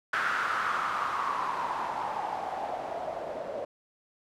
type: noise with low-pass filter sweep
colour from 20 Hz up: blue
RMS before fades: -32 dBFS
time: 0.13-3.65 s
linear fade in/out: 5 ms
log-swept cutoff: 1500 to 570 Hz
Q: 5.5
effects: none